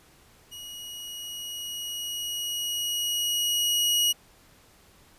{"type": "tone with level ramp", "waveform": "sawtooth", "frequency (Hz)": 2900, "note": "F#7", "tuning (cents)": -35, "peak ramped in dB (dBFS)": [-36, -17], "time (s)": [0.51, 4.13], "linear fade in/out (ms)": 20, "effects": ["pink hiss -57 dBFS RMS until 5.18 s", "resampled to 32000 Hz"]}